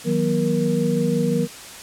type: tone cluster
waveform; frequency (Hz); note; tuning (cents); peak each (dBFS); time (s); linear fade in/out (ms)
sine; 160.5 / 186.2 / 240.9 / 471.6; E3 / F#3 / B3 / A#4; -46 / +11 / -43 / +20; -23; 0.04-1.48; 50
effects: white hiss -38 dBFS RMS until 1.82 s + low-pass 10000 Hz 12 dB/octave

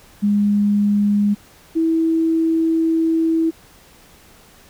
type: tone pair in turn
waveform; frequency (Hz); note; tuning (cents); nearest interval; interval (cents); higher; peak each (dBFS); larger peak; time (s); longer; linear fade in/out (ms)
sine; 205.1 / 325.6; G#3 / E4; -21 / -21; minor sixth; 800; second; -13 / -14; first; 0.22-1.35 / 1.75-3.51; second; 20
effects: pink hiss -48 dBFS RMS until 4.69 s

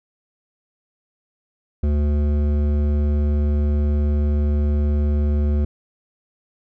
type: tone with hard clipping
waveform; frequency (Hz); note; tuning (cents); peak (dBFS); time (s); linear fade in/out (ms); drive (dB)
triangle; 73.42; D2; 0; -18; 1.83-5.65; 5; 16
effects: none

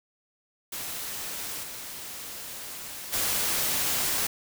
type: noise with level steps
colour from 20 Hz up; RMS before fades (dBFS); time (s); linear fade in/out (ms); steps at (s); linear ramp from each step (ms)
white; -35 / -39 / -27; 0.72-4.27; 5; 1.62 / 3.12; 20
effects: none

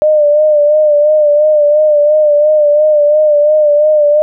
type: tone with vibrato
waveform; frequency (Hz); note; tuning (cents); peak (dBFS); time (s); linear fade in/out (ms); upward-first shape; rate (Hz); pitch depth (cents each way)
sine; 600; D5; +37; -5; 0.02-4.22; 0; sine; 2.9; 46
effects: none

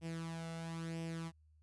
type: tone with flanger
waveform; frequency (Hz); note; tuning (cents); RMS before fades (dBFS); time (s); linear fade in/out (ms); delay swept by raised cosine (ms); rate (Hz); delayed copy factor
sawtooth; 164.81; E3; 0; -43; 0.01-1.32; 50; 0.36 to 1.46; 1; +0.6
effects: added 77 Hz sine -64 dBFS peak until 1.62 s + resampled to 24000 Hz

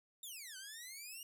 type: exponential two-way sweep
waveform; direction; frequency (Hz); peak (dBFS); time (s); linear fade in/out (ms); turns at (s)
10% pulse; down then up; 3729 to 1500 to 2887; -39; 0.23-1.23; 2; 0.57
effects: none

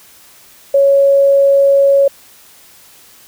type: tone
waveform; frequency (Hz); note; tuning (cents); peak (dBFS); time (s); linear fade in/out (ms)
sine; 555; C#5; +2; -6; 0.74-2.08; 5
effects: white hiss -43 dBFS RMS until 3.27 s

